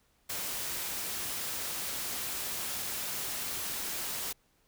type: noise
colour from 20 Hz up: white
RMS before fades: -36 dBFS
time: 0.29-4.33 s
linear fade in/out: 10 ms
effects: pink hiss -70 dBFS RMS until 4.67 s